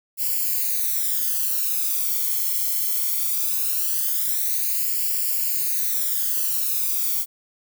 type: noise with flanger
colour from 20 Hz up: violet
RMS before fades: -23 dBFS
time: 0.17-7.26 s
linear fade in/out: 50 ms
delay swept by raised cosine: 0.4 to 0.94 ms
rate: 0.2 Hz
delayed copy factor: +0.95
effects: none